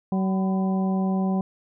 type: harmonic tone with a mistuned harmonic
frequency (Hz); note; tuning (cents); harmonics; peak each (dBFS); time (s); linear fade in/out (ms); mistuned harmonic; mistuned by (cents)
190; F#3; +46; 1 / 2 / 3 / 4 / 5; -21 / -33 / -36 / -33 / -39; 0.12-1.41; 2; 5; +91
effects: none